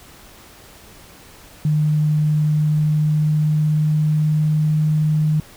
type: tone with pitch glide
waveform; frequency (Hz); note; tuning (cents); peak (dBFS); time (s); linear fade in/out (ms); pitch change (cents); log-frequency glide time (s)
sine; 151.9 to 153.66; D#3 to D#3; -41 to -21; -14; 1.65-5.4; 2; +20; 2.4-4.78
effects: pink hiss -44 dBFS RMS until 5.56 s